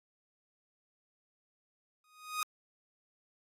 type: tone with exponential growth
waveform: sawtooth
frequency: 1244.5 Hz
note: D#6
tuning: in tune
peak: -26 dBFS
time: 2.04-2.43 s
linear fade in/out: 2 ms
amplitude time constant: 83 ms
effects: AAC 48 kbps